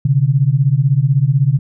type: beating tone pair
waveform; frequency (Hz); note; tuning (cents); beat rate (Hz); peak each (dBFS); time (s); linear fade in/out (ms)
sine; 129.2 / 145.2; C3 / D3; -21 / -19; 16; -13; 0.05-1.59; 5
effects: none